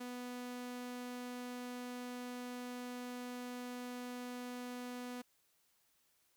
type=tone; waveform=sawtooth; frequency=246.9 Hz; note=B3; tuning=in tune; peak=-39 dBFS; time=0-5.22 s; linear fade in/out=10 ms; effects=white hiss -75 dBFS RMS until 6.36 s